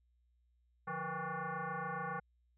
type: tone with frequency modulation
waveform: sine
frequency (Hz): 174.61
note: F3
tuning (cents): 0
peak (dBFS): -37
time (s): 0.87-2.2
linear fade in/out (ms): 10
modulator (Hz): 322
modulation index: 4.5
effects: added 60 Hz sine -70 dBFS peak until 2.57 s